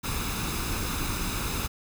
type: noise with comb filter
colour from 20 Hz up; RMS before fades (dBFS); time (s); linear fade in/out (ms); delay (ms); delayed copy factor
pink; -30; 0.03-1.68; 20; 0.79; +0.55
effects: none